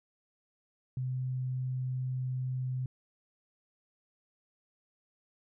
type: tone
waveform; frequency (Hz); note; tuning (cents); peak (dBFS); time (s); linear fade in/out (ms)
sine; 128.4; C3; -32; -31; 0.97-2.86; 2
effects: none

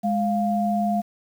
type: tone pair together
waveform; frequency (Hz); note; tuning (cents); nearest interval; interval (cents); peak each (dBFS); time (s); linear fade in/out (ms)
sine; 207.8 / 699; G#3 / F5; +1 / +1; octave + major sixth; 2100; -22 / -23; 0.03-1.02; 20
effects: 8-bit

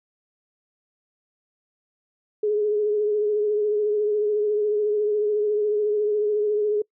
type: tone with vibrato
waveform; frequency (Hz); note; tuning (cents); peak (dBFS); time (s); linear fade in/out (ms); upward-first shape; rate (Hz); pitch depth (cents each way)
sine; 420; G#4; +19; -19; 2.43-6.82; 5; triangle; 14; 40
effects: noise-tail reverb RT60 0.1 s tail -25 dB re dry

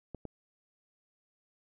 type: clicks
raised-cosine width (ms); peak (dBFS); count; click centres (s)
2; -27; 2; 0.147 / 0.253
effects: none

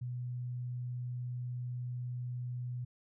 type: tone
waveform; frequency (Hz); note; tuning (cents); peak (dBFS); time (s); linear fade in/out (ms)
sine; 123.47; B2; 0; -36; 0.01-2.85; 10
effects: none

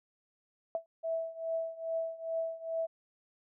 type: tone with exponential decay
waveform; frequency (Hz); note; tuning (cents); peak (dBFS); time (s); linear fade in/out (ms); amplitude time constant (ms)
sine; 659.3; E5; 0; -26; 0.75-0.86; 1; 22
type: tone with tremolo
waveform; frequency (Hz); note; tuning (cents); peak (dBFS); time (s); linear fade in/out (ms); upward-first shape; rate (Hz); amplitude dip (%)
sine; 655; E5; -11; -29; 1.03-2.87; 20; triangle; 2.4; 90
effects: none

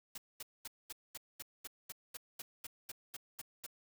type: noise bursts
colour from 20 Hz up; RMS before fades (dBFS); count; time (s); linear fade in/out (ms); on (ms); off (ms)
white; -45; 15; 0.15-3.665; 5; 29; 220
effects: none

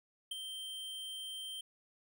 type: tone with ADSR envelope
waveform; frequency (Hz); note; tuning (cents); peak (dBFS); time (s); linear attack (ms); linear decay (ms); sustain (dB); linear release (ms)
square; 3136; G7; 0; -36; 0.31-1.61; 6; 19; -6; 5
effects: none

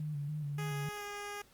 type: tone with vibrato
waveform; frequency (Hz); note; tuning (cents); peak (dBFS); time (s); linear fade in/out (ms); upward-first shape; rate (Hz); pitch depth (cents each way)
sine; 147.8; D3; +11; -35; 0-0.89; 2; square; 3.5; 46
type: tone with pitch glide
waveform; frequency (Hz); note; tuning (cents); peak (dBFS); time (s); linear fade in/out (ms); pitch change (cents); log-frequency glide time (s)
10% pulse; 415.3 to 409.8; G#4 to G#4; 0 to -23; -32; 0.58-1.42; 5; -23; 0.96-1.03
effects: pink hiss -64 dBFS RMS until 1.53 s + Opus 32 kbps

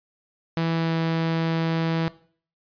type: tone with pitch glide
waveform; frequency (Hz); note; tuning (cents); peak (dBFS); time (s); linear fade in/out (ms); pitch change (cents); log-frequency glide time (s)
sawtooth; 164.81 to 163.77; E3 to E3; 0 to -11; -18; 0.57-2.08; 0; -11; 0.71-0.94
effects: noise-tail reverb RT60 0.5 s tail -19 dB re dry + resampled to 11025 Hz

